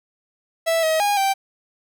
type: tone with pitch steps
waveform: 45% pulse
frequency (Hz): 658 / 636 / 818 / 781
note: E5 / D#5 / G#5 / G5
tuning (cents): -3 / +38 / -26 / -7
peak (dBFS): -17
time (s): 0.66-1.34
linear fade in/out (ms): 20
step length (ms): 170
effects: none